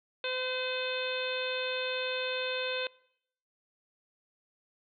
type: harmonic tone with a mistuned harmonic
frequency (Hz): 511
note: C5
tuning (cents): -41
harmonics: 1 / 2 / 3 / 4 / 5 / 6 / 7 / 8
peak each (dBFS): -35 / -43 / -39 / -46 / -37 / -46 / -38 / -44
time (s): 0.24-2.87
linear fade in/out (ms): 2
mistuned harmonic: 8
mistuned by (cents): +45
effects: noise-tail reverb RT60 0.7 s tail -23 dB re dry